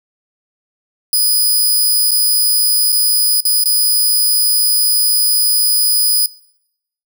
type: tone with dropouts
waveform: 10% pulse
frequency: 4978 Hz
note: D#8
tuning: in tune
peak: -4 dBFS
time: 1.13-6.26 s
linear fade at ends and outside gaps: 1 ms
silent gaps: 2.109-2.116 / 2.921-2.926 / 3.405-3.452 / 3.638-3.657 s
effects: noise-tail reverb RT60 0.8 s tail -22 dB re dry